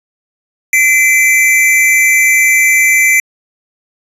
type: tone pair together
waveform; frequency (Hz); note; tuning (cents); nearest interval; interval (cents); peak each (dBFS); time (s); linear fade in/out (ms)
square; 2043 / 2335; C7 / D7; -42 / -11; major second; 231; -10; 0.73-3.2; 2
effects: resampled to 32000 Hz

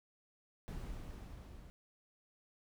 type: noise with level ramp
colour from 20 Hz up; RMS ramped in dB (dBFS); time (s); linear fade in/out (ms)
brown; -43 to -54; 0.68-1.7; 0
effects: none

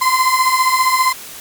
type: beating tone pair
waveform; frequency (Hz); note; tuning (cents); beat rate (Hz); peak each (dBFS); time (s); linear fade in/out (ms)
35% pulse; 1023 / 1038; C6 / C6; -39 / -14; 15; -14 / -12; 0.01-1.13; 10
effects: white hiss -33 dBFS RMS until 1.4 s + MP3 96 kbps

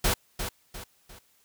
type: noise with echo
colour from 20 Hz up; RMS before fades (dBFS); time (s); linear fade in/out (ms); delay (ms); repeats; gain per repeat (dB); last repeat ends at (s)
pink; -24; 0.04-0.14; 5; 350; 3; -8; 1.19
effects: white hiss -65 dBFS RMS until 1.44 s

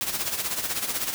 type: noise with tremolo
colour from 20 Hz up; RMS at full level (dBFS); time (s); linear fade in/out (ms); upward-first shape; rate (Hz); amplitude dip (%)
white; -26; 0.01-1.14; 0; sine; 16; 65
effects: none

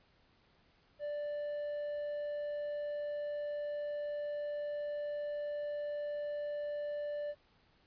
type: tone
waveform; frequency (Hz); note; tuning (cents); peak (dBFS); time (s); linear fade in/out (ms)
triangle; 587.3; D5; 0; -34; 0.99-7.35; 50
effects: pink hiss -69 dBFS RMS until 7.86 s + resampled to 11025 Hz

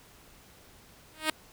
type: tone with exponential growth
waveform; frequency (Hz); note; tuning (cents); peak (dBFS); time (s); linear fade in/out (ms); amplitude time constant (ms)
5% pulse; 312.3; D#4; +7; -11; 1.13-1.3; 2; 35
effects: pink hiss -56 dBFS RMS until 1.52 s

